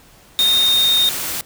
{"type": "tone in noise", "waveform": "sine", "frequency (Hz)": 3685, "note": "A#7", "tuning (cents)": -21, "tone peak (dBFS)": -12, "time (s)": [0.39, 1.09], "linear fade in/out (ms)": 0, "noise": "white", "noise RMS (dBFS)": -24, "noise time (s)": [0.39, 1.41], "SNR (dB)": 9, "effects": ["pink hiss -48 dBFS RMS until 1.45 s"]}